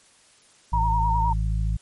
harmonic tone, 53.7 Hz, A1, 41 cents flat, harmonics 1 / 2 / 3, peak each -22 / -28 / -32 dBFS, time 0.72-1.77 s, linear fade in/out 10 ms
sine tone with vibrato, 932.3 Hz, A#5, in tune, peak -21 dBFS, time 0.73-1.33 s, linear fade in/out 5 ms, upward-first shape sine, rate 9.7 Hz, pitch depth 52 cents each way
effects white hiss -56 dBFS RMS until 1.81 s + MP3 48 kbps

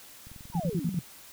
click train, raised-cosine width 5 ms, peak -35 dBFS, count 11, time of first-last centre 0.27-0.731 s, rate 21.7 Hz
sine exponential sweep, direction down, 1011 to 121.4 Hz, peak -33 dBFS, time 0.52-1.02 s, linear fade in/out 50 ms
sine tone bursts, 170 Hz, F3, 46 cents flat, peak -25 dBFS, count 5, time 0.55-0.991 s, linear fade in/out 2 ms, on 49 ms, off 49 ms
effects white hiss -50 dBFS RMS until 1.32 s

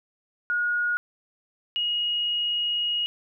sine tone pair in turn, 1442 / 2884 Hz, F#6 / F#7, -45 / -45 cents, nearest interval octave, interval 1200 cents, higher second, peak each -22 / -23 dBFS, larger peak first, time 0.5-0.97 / 1.76-3.06 s, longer second, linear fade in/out 0 ms, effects none

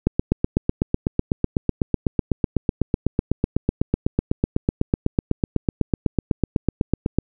click train, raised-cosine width 3 ms, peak -4 dBFS, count 58, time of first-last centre 0.07-7.186 s, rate 8.01 Hz, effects none

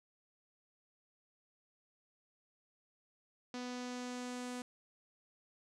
sawtooth tone with low-pass filter sweep, 247.9 Hz, B3, 7 cents sharp, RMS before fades -43 dBFS, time 3.54-4.62 s, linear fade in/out 2 ms, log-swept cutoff 5500 to 8700 Hz, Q 1.8, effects none

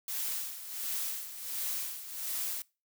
blue noise with tremolo, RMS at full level -34 dBFS, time 0.08-2.62 s, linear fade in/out 2 ms, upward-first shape sine, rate 1.4 Hz, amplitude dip 70%, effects noise-tail reverb RT60 0.3 s tail -23 dB re dry

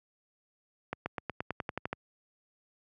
accelerating click train, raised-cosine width 0.5 ms, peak -18 dBFS, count 11, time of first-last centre 0.93-1.93 s, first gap 130 ms, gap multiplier 0.94, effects high-pass 80 Hz 12 dB/octave

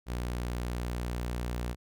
sawtooth tone, 60.2 Hz, B1, 44 cents flat, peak -28 dBFS, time 0.06-1.76 s, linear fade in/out 50 ms, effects none

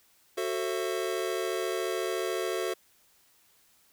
square chord, F# half-diminished seventh, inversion none, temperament just, 370 / 444 / 532.8 / 666 Hz, F#4 / A4 / C5 / E5, 0 / +16 / +31 / +18 cents, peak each -33 / -35 / -38 / -38 dBFS, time 0.37-2.74 s, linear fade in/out 10 ms, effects white hiss -64 dBFS RMS until 3.92 s

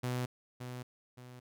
sawtooth tone with echo, 124.8 Hz, B2, 19 cents sharp, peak -29 dBFS, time 0.03-0.26 s, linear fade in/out 10 ms, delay 570 ms, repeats 2, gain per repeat -8 dB, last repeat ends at 1.4 s, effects none

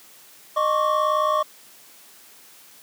triangle tone cluster, 614 / 1090 / 1149 Hz, D#5 / C#6 / D6, -23 / -29 / -38 cents, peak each -21 dBFS, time 0.56-1.43 s, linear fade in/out 10 ms, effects white hiss -49 dBFS RMS until 2.82 s + high-pass 150 Hz 12 dB/octave

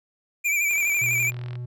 square tone with vibrato, 2349 Hz, D7, in tune, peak -21 dBFS, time 0.44-1.31 s, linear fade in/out 20 ms, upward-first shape sine, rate 12 Hz, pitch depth 55 cents each way
click train, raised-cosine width 0.3 ms, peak -26 dBFS, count 37, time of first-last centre 0.71-1.555 s, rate 42.6 Hz
triangle tone, 122.5 Hz, B2, 14 cents flat, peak -28 dBFS, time 1.01-1.66 s, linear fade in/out 10 ms
effects none

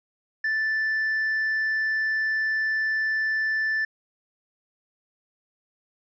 sine tone with hard clipping, 1760 Hz, A6, in tune, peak -23 dBFS, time 0.44-3.85 s, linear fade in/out 5 ms, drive 2 dB, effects resampled to 16000 Hz

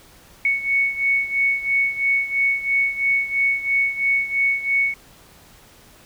sine beating tone pair, 2217 / 2220 Hz, C#7 / C#7, 0 / +2 cents, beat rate 3 Hz, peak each -19 / -23 dBFS, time 0.45-4.94 s, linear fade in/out 2 ms, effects pink hiss -49 dBFS RMS until 6.05 s

